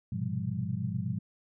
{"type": "tone cluster", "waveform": "sine", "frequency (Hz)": [102.3, 121.5, 129.7, 172.3, 199.7], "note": ["G#2", "B2", "C3", "F3", "G3"], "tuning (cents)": [-26, -28, -15, -23, 32], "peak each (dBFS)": [-37, -35, -38, -36, -37], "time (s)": [0.12, 1.19], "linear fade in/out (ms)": 5, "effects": []}